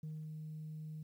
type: tone with ADSR envelope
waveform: sine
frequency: 155.2 Hz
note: D#3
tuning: 4 cents flat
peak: -39 dBFS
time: 0.03-1.03 s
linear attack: 5 ms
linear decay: 230 ms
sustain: -3 dB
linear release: 6 ms
effects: tanh soft clip ceiling -39 dBFS + 12-bit